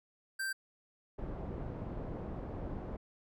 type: tone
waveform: square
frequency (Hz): 1568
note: G6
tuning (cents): 0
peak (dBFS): -35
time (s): 0.39-0.53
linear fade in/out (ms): 10
type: low-pass noise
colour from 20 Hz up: pink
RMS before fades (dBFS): -41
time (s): 1.18-2.97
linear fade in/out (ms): 10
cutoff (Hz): 640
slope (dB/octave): 12
effects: none

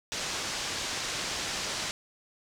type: low-pass noise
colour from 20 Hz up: white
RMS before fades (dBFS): -34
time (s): 0.12-1.91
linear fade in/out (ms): 0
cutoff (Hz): 6800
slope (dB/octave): 24
effects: none

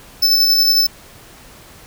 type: tone with tremolo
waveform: square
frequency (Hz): 5274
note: E8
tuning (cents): 0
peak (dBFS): -10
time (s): 0.22-0.87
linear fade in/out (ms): 10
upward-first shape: square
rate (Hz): 11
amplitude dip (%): 25
effects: pink hiss -42 dBFS RMS until 1.86 s

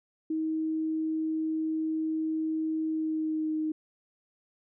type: tone with pitch glide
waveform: sine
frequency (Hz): 316.6 to 311.5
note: D#4 to D#4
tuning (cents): +30 to +2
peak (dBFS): -27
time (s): 0.3-3.72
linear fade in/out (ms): 5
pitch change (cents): -28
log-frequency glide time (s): 2.87-3.55
effects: none

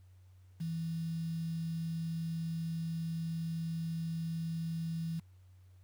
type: tone with quantisation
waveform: sine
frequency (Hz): 164.4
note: E3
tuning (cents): -4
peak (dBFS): -34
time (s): 0.6-5.2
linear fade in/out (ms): 10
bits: 9
effects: added 92 Hz sine -56 dBFS peak until 5.83 s + pink hiss -75 dBFS RMS until 5.83 s

